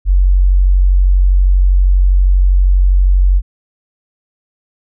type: tone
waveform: sine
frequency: 46.25 Hz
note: F#1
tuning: in tune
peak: -6 dBFS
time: 0.05-3.42 s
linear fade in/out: 50 ms
effects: none